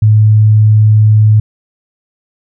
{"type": "tone", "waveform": "sine", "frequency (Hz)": 107.5, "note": "A2", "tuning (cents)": -40, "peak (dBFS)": -3, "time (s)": [0.02, 1.4], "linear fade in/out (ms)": 5, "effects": []}